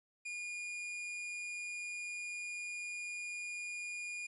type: tone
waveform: 45% pulse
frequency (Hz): 2432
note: D#7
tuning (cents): -40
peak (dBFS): -40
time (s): 0.25-4.27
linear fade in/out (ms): 10
effects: resampled to 24000 Hz + 12-bit